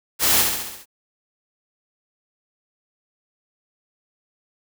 white noise with echo, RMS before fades -18 dBFS, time 0.19-0.45 s, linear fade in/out 50 ms, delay 68 ms, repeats 6, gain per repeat -4 dB, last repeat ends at 0.858 s, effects none

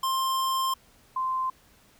square / sine tone pair in turn, 1054 / 1040.1 Hz, C6 / C6, +12 / -11 cents, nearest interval unison, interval 23 cents, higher first, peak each -25 dBFS, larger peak neither, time 0.03-0.74 / 1.16-1.5 s, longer first, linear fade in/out 5 ms, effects pink hiss -59 dBFS RMS until 1.99 s

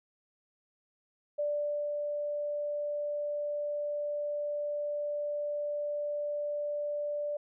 sine tone with ADSR envelope, 587.3 Hz, D5, in tune, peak -28 dBFS, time 1.38-7.37 s, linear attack 15 ms, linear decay 510 ms, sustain -3 dB, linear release 5 ms, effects none

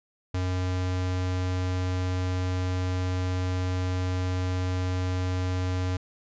square tone, 91.6 Hz, F#2, 17 cents flat, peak -26 dBFS, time 0.34-5.97 s, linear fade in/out 5 ms, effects resampled to 16000 Hz

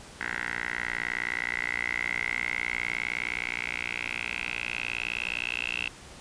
10% pulse tone with band-pass filter sweep, 59.5 Hz, A#1, 36 cents sharp, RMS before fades -32 dBFS, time 0.21-5.89 s, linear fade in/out 0 ms, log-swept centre 1800 to 2700 Hz, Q 9.8, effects pink hiss -47 dBFS RMS until 6.2 s + resampled to 22050 Hz

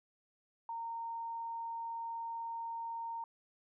sine tone, 921 Hz, A#5, 21 cents flat, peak -38 dBFS, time 0.69-3.24 s, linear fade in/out 2 ms, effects none

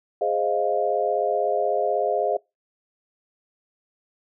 sine chord, F minor seventh, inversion first, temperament equal, 415.3 / 523.3 / 622.3 / 698.5 Hz, Ab4 / C5 / Eb5 / F5, 0 / 0 / 0 / 0 cents, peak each -26 / -27 / -25 / -25 dBFS, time 0.21-2.37 s, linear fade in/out 5 ms, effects noise-tail reverb RT60 0.2 s tail -23 dB re dry

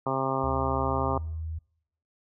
harmonic tone, 133.6 Hz, C3, 36 cents sharp, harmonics 1 / 2 / 3 / 4 / 5 / 6 / 7 / 8 / 9, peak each -34 / -34 / -34 / -34 / -34 / -34 / -34 / -34 / -34 dBFS, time 0.06-1.18 s, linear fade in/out 5 ms
sine tone with pitch glide, 76.3 to 80.19 Hz, D#2 to E2, -33 to -47 cents, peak -31 dBFS, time 0.43-1.59 s, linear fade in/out 10 ms, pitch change +86 cents, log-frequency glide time 0.84-1.03 s
effects noise-tail reverb RT60 0.7 s tail -25 dB re dry

